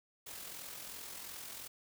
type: noise with amplitude modulation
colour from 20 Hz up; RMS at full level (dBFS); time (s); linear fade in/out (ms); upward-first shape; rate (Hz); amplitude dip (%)
white; -45; 0.26-1.68; 10; sine; 42.8; 45
effects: none